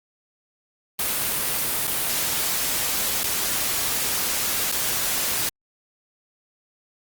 white noise with dropouts, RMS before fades -24 dBFS, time 0.99-5.49 s, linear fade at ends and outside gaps 2 ms, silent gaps 1.871-1.876 / 3.233-3.241 / 4.716-4.723 s, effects Opus 32 kbps

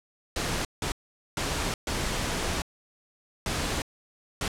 pink noise bursts at uneven times, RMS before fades -29 dBFS, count 6, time 0.36-0.65 / 0.82-0.92 / 1.37-1.74 / 1.87-2.62 / 3.46-3.82 / 4.41-4.48 s, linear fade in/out 2 ms, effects low-pass 9000 Hz 12 dB/octave

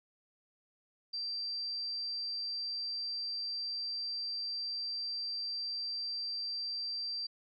sine tone, 4699 Hz, D8, in tune, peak -35 dBFS, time 1.13-7.27 s, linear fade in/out 10 ms, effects none

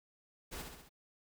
pink noise with echo, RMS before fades -44 dBFS, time 0.51-0.63 s, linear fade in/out 20 ms, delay 66 ms, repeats 4, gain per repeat -4 dB, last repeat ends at 0.894 s, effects none

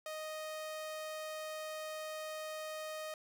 sawtooth tone, 622.3 Hz, D#5, in tune, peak -37 dBFS, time 0.06-3.14 s, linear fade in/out 2 ms, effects none

